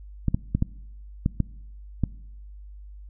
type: clicks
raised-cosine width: 5 ms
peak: -9 dBFS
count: 7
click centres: 0.283 / 0.345 / 0.55 / 0.624 / 1.261 / 1.403 / 2.037 s
effects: noise-tail reverb RT60 0.9 s tail -22 dB re dry + added 50 Hz sine -40 dBFS peak until 3.09 s